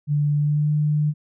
sine tone with pitch glide, 146.83 to 150.09 Hz, D3 to D3, 0 to +38 cents, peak -17 dBFS, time 0.07-1.14 s, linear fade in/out 50 ms, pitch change +38 cents, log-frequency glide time 0.36-0.71 s, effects none

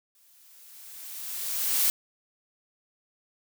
blue noise with exponential growth, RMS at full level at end -22 dBFS, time 0.15-1.9 s, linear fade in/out 1 ms, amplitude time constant 380 ms, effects none

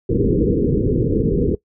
white low-pass noise, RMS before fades -17 dBFS, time 0.09-1.55 s, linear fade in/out 5 ms, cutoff 480 Hz, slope 96 dB/octave, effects noise-tail reverb RT60 0.1 s tail -19 dB re dry

